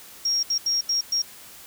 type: tone bursts at uneven times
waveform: sine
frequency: 5588 Hz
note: F8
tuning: in tune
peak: -20 dBFS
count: 5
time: 0.25-0.43 / 0.5-0.58 / 0.66-0.81 / 0.89-1.01 / 1.12-1.22 s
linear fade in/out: 5 ms
effects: white hiss -45 dBFS RMS until 1.66 s